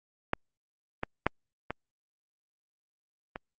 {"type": "clicks", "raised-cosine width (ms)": 0.5, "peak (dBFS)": [-11, -15, -8, -17, -21], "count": 5, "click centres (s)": [0.334, 1.034, 1.266, 1.706, 3.359], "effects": ["Opus 48 kbps"]}